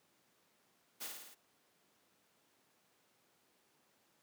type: noise with echo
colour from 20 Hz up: white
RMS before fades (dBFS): -43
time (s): 1-1.08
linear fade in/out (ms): 20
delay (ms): 54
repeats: 5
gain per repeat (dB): -3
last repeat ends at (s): 1.35
effects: pink hiss -73 dBFS RMS until 4.22 s + high-pass 200 Hz 12 dB/octave